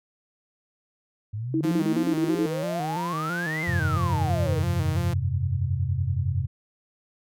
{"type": "exponential two-way sweep", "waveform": "sine", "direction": "up then down", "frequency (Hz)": [101, 2111, 450.2], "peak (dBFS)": -28, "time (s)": [1.33, 4.6], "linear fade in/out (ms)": 10, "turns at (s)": 3.62}
{"type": "tone bursts", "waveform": "sine", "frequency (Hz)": 320.8, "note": "E4", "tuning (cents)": -47, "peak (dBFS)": -21, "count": 9, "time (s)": [1.54, 2.457], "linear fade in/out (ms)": 2, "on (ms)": 69, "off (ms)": 37}
{"type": "tone with vibrato", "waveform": "sawtooth", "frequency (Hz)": 164.81, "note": "E3", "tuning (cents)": 0, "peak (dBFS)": -25, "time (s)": [1.63, 5.14], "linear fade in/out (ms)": 10, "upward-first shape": "square", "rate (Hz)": 3, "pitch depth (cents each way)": 87}
{"type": "chord", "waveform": "sine", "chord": "F suspended second", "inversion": "none", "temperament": "equal", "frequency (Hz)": [87.31, 98, 130.81], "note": ["F2", "G2", "C3"], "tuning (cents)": [0, 0, 0], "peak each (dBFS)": -27, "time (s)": [3.67, 6.47], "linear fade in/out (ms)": 20}
{"effects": []}